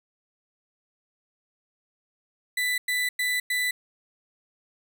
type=tone bursts; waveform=35% pulse; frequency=1988 Hz; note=B6; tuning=11 cents sharp; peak=-22 dBFS; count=4; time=2.57-3.71 s; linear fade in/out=5 ms; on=210 ms; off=100 ms; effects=none